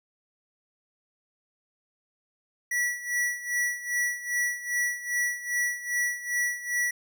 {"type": "tone with tremolo", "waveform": "square", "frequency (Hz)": 1945, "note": "B6", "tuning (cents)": -27, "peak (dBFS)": -24, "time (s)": [2.71, 6.91], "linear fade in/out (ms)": 5, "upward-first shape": "sine", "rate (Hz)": 2.5, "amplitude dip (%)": 80, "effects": []}